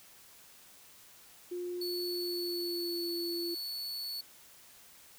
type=tone with pitch glide; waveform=sine; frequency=354.6 to 342.7 Hz; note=F4 to F4; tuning=+26 to -33 cents; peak=-35 dBFS; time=1.51-3.55 s; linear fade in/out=10 ms; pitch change=-59 cents; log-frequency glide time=2.06-3.11 s
type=tone; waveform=45% pulse; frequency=4435 Hz; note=C#8; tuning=in tune; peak=-36 dBFS; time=1.81-4.21 s; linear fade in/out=5 ms
effects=white hiss -57 dBFS RMS until 5.18 s